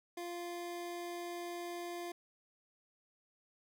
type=tone; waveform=25% pulse; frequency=347.8 Hz; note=F4; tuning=7 cents flat; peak=-37 dBFS; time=0.17-2.12 s; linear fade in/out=5 ms; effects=none